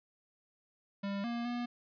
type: tone with pitch steps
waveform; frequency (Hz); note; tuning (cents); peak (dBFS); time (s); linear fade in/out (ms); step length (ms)
square; 199.1 / 236 / 241.4; G3 / A#3 / B3; +27 / +22 / -39; -35; 1.03-1.66; 10; 210
effects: resampled to 11025 Hz